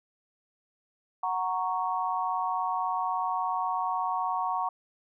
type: chord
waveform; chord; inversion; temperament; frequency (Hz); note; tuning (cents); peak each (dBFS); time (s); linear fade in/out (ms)
sine; F# major; none; equal; 740 / 932.3 / 1108.7; F#5 / A#5 / C#6; 0 / 0 / 0; -31; 1.23-4.69; 5
effects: none